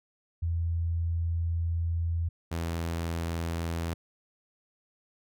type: tone pair in turn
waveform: sine / sawtooth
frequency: 83.9 / 83.48 Hz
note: E2 / E2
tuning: +31 / +22 cents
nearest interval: unison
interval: 9 cents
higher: first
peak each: -26 dBFS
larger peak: neither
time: 0.42-2.29 / 2.51-3.94 s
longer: first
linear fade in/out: 10 ms
effects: none